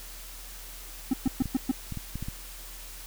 triangle tone bursts, 261.6 Hz, C4, in tune, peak -19 dBFS, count 5, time 1.11-1.715 s, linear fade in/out 5 ms, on 25 ms, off 120 ms
clicks, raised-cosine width 5 ms, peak -22 dBFS, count 8, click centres 1.276 / 1.421 / 1.457 / 1.923 / 1.973 / 2.156 / 2.226 / 2.285 s
effects added 40 Hz sine -44 dBFS peak until 3.06 s + white hiss -45 dBFS RMS until 3.06 s

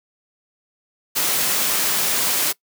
white noise, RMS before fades -20 dBFS, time 1.15-2.53 s, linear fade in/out 20 ms, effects noise-tail reverb RT60 0.1 s tail -22 dB re dry + high-pass 150 Hz 12 dB/octave

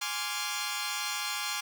10% pulse chord, D half-diminished seventh, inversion second, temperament equal with one note detuned, 830.6 / 1046.5 / 1163.2 / 1396.9 Hz, Ab5 / C6 / D6 / F6, 0 / 0 / -17 / 0 cents, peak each -29 dBFS, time 0.01-1.61 s, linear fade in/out 10 ms, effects none

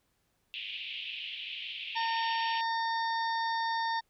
white band-pass noise, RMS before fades -40 dBFS, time 0.54-2.61 s, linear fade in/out 0 ms, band 2500 to 3300 Hz, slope 48 dB/octave
harmonic tone, 912 Hz, A#5, 38 cents flat, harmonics 1 / 2 / 4 / 5 / 6, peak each -30 / -36 / -42 / -44 / -46 dBFS, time 1.95-4.01 s, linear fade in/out 20 ms
effects pink hiss -75 dBFS RMS until 4.09 s

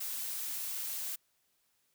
blue noise, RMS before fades -38 dBFS, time 0-1.16 s, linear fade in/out 10 ms, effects white hiss -75 dBFS RMS until 1.94 s

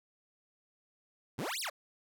20% pulse exponential two-way sweep, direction up then down, 98 to 5588 to 489.5 Hz, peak -30 dBFS, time 1.38-1.7 s, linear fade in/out 10 ms, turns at 1.6 s, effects none

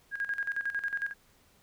sine tone with tremolo, 1631 Hz, G#6, 32 cents flat, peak -28 dBFS, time 0.11-1.14 s, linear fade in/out 50 ms, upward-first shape square, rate 11 Hz, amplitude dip 75%, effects pink hiss -64 dBFS RMS until 1.62 s

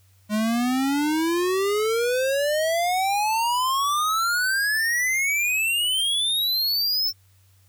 square exponential sweep, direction up, 207.7 to 5390 Hz, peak -21 dBFS, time 0.29-7.13 s, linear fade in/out 50 ms, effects added 95 Hz sine -55 dBFS peak until 7.68 s + white hiss -63 dBFS RMS until 7.68 s

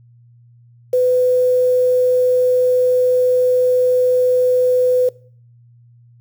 sine tone with quantisation, 502 Hz, B4, 28 cents sharp, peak -11 dBFS, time 0.93-5.09 s, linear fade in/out 5 ms, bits 6, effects noise-tail reverb RT60 0.5 s tail -22 dB re dry + added 119 Hz sine -45 dBFS peak until 6.2 s

